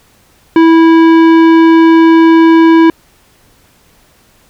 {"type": "tone with tanh clipping", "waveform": "sine", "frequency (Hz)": 327.6, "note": "E4", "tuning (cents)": -11, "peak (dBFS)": -4, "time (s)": [0.56, 2.9], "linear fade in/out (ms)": 2, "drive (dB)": 15, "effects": ["pink hiss -48 dBFS RMS until 4.49 s"]}